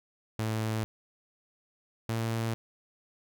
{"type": "tone pair in turn", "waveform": "sawtooth", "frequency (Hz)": [110, 113.68], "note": ["A2", "A#2"], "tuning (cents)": [0, -43], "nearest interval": "minor second", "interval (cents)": 57, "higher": "second", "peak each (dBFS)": [-25, -25], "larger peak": "neither", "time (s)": [[0.39, 0.84], [2.09, 2.54]], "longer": "neither", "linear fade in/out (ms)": 0, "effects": []}